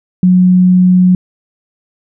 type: tone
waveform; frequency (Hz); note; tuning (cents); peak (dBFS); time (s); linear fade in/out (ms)
sine; 182.3; F#3; -25; -4; 0.23-1.15; 2
effects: none